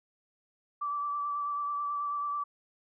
sine tone with vibrato, 1161 Hz, D6, 20 cents flat, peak -30 dBFS, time 0.81-2.44 s, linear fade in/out 10 ms, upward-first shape triangle, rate 9.2 Hz, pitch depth 23 cents each way, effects none

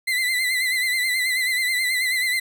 35% pulse tone with vibrato, 2031 Hz, B6, 48 cents sharp, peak -18 dBFS, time 0.07-2.4 s, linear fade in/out 10 ms, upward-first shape sine, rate 9.3 Hz, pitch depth 58 cents each way, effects none

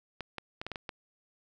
clicks, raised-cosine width 0.3 ms, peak -21 dBFS, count 7, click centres 0.207 / 0.383 / 0.615 / 0.666 / 0.717 / 0.758 / 0.892 s, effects none

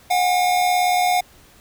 square tone pair together, 722 / 800 Hz, F#5 / G5, -43 / +35 cents, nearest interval major second, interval 178 cents, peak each -17 / -25 dBFS, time 0.1-1.21 s, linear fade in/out 10 ms, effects pink hiss -50 dBFS RMS until 1.6 s

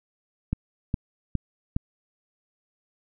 click train, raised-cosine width 5 ms, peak -12 dBFS, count 4, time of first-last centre 0.53-1.765 s, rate 2.43 Hz, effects none

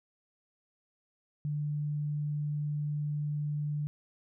sine tone, 148.1 Hz, D3, 15 cents sharp, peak -30 dBFS, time 1.45-3.87 s, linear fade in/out 0 ms, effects none

